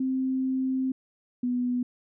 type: tone pair in turn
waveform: sine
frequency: 261.6 / 246.9 Hz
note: C4 / B3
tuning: 0 / 0 cents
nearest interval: minor second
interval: 100 cents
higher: first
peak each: -24 dBFS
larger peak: neither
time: 0-0.92 / 1.43-1.83 s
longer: first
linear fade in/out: 5 ms
effects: none